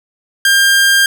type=tone; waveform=sawtooth; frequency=1600 Hz; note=G6; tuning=35 cents sharp; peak=-4 dBFS; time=0.45-1.06 s; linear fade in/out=2 ms; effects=7-bit